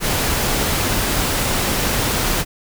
pink noise, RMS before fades -19 dBFS, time 0-2.45 s, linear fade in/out 50 ms, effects none

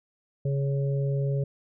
harmonic tone, 138.59 Hz, C#3, in tune, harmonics 1 / 3 / 4, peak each -24 / -34 / -36 dBFS, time 0.45-1.44 s, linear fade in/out 5 ms, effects none

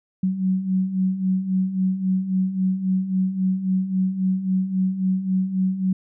sine beating tone pair, 185 / 188.7 Hz, F#3 / F#3, 0 / +34 cents, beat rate 3.7 Hz, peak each -26 / -20 dBFS, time 0.23-5.93 s, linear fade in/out 5 ms, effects none

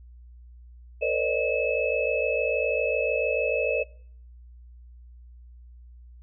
sine tone cluster, 451.4 / 504 / 570 / 617 / 2593 Hz, A4 / B4 / C#5 / D#5 / E7, +44 / +35 / +48 / -15 / -29 cents, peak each -29 dBFS, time 1.01-3.84 s, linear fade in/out 20 ms, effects noise-tail reverb RT60 0.6 s tail -24 dB re dry + added 60 Hz sine -45 dBFS peak until 6.22 s

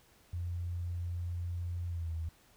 sine tone with pitch glide, 87.2 to 81.36 Hz, F2 to E2, -2 to -22 cents, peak -34 dBFS, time 0.33-2.29 s, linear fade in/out 5 ms, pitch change -120 cents, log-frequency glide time 1.88-2.12 s, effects pink hiss -64 dBFS RMS until 2.56 s

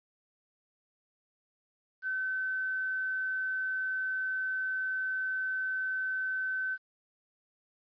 sine tone with quantisation, 1527 Hz, G6, 46 cents flat, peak -30 dBFS, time 2.02-6.78 s, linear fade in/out 50 ms, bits 10, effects resampled to 11025 Hz

